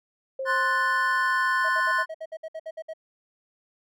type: tone with exponential decay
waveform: sine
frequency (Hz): 532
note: C5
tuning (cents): +29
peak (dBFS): -27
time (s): 0.39-1.77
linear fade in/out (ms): 5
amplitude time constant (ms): 300
type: chord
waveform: triangle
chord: F# diminished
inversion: second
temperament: equal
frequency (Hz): 1046.5 / 1480 / 1760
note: C6 / F#6 / A6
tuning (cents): 0 / 0 / 0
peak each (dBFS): -23 / -24 / -25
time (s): 0.45-2.06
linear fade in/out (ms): 50
type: tone bursts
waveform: triangle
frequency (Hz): 640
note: D#5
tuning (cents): +49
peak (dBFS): -30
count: 12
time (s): 1.64-2.936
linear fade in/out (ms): 10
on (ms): 53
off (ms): 60
effects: none